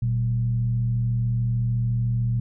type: tone with frequency modulation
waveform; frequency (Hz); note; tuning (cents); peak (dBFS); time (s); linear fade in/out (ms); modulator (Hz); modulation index
sine; 119; A#2; +36; -20; 0.02-2.4; 5; 73.7; 0.4
effects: none